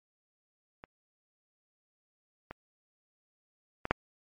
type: clicks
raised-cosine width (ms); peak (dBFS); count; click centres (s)
0.5; -29 / -25 / -17 / -9; 4; 0.839 / 2.51 / 3.854 / 3.91
effects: MP3 32 kbps